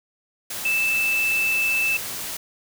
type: tone in noise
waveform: sine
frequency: 2637 Hz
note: E7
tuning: in tune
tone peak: -19 dBFS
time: 0.65-1.97 s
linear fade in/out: 5 ms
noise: white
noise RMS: -31 dBFS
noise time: 0.5-2.37 s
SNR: +9 dB
effects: none